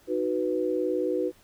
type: chord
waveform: sine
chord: B major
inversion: first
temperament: equal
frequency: 311.1 / 370 / 493.9 Hz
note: D#4 / F#4 / B4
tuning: 0 / 0 / 0 cents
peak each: -30 / -28 / -28 dBFS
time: 0.07-1.32 s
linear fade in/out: 50 ms
effects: pink hiss -59 dBFS RMS until 1.43 s